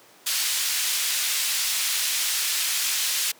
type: band-pass noise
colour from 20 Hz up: pink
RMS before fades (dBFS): -25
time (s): 0.26-3.32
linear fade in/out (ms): 10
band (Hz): 2900 to 15000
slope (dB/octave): 12
effects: pink hiss -52 dBFS RMS until 3.39 s + high-pass 300 Hz 12 dB/octave